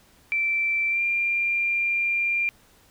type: tone with pitch glide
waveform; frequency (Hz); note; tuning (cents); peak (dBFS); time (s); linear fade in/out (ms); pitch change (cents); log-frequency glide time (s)
sine; 2338 to 2387; D7 to D7; -8 to +28; -21; 0.32-2.49; 0; +36; 0.89-1.02
effects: pink hiss -57 dBFS RMS until 2.9 s